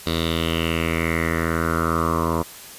10% pulse tone with low-pass filter sweep, 82.41 Hz, E2, in tune, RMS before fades -22 dBFS, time 0.06-2.43 s, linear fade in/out 10 ms, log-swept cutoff 4100 to 930 Hz, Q 5, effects white hiss -40 dBFS RMS until 2.78 s + resampled to 32000 Hz

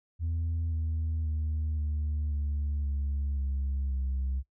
sine tone with pitch steps, 82.41 / 79.83 / 77.34 / 74.92 / 72.58 / 70.31 / 68.11 / 65.98 Hz, E2 / D#2 / D#2 / D2 / D2 / C#2 / C#2 / C2, 0 / +45 / -10 / +35 / -20 / +25 / -30 / +15 cents, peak -26 dBFS, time 0.19-4.43 s, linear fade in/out 50 ms, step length 530 ms, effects noise-tail reverb RT60 0.1 s tail -19 dB re dry + tanh soft clip ceiling -26 dBFS

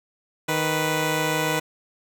10% pulse tone pair together, 155.57 / 493.9 Hz, D#3 / B4, 0 / 0 cents, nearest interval octave + minor sixth, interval 2000 cents, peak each -16 dBFS, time 0.48-1.6 s, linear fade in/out 10 ms, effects none

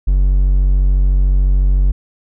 triangle tone, 46.93 Hz, F#1, 25 cents sharp, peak -7 dBFS, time 0.07-1.92 s, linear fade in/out 10 ms, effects none

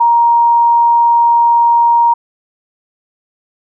sine tone, 939 Hz, A#5, 12 cents sharp, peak -6 dBFS, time 0-2.14 s, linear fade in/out 10 ms, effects none

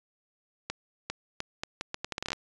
accelerating click train, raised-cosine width 0.2 ms, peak -15 dBFS, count 15, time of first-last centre 0.7-2.331 s, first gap 400 ms, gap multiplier 0.76, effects resampled to 22050 Hz

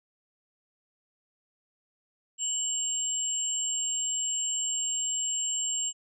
sine tone pair together, 2960 / 7459 Hz, F#7 / A#8, 0 / 0 cents, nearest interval octave + major third, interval 1600 cents, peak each -35 / -28 dBFS, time 2.38-5.93 s, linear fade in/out 50 ms, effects none

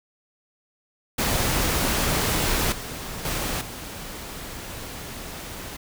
pink noise with level steps, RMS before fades -23 / -34 / -27 / -36 dBFS, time 1.18-5.77 s, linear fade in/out 10 ms, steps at 2.72 / 3.25 / 3.61 s, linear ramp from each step 2 ms, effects none

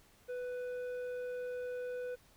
triangle tone with tanh clipping, 496 Hz, B4, 7 cents sharp, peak -39 dBFS, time 0.28-2.16 s, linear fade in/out 20 ms, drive 12 dB, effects pink hiss -65 dBFS RMS until 2.36 s

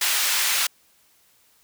pink high-pass noise, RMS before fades -22 dBFS, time 0.01-0.67 s, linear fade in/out 5 ms, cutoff 1700 Hz, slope 12 dB/octave, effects white hiss -60 dBFS RMS until 1.63 s

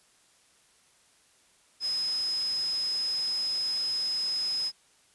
sine tone in noise, 5080 Hz, D#8, 35 cents sharp, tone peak -27 dBFS, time 1.8-4.72 s, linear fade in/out 50 ms, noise white, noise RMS -43 dBFS, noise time 1.8-4.72 s, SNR +13 dB, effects white hiss -63 dBFS RMS until 5.14 s + resampled to 24000 Hz

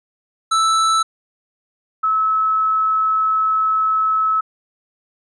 square / sine tone pair in turn, 1318.5 / 1296.6 Hz, E6 / E6, 0 / -29 cents, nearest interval unison, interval 29 cents, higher first, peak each -14 dBFS, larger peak neither, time 0.51-1.03 / 2.03-4.41 s, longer second, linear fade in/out 10 ms, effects resampled to 22050 Hz

